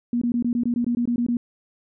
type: tone bursts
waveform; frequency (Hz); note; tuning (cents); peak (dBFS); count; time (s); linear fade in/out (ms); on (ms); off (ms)
sine; 239.3; A#3; +46; -19; 12; 0.13-1.37; 2; 85; 20
effects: none